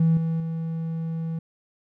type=tone with level steps; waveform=triangle; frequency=163.3 Hz; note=E3; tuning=16 cents flat; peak=-13 / -20 / -24 dBFS; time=0-1.39 s; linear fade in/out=5 ms; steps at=0.17 / 0.4 s; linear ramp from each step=2 ms; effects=tanh soft clip ceiling -12 dBFS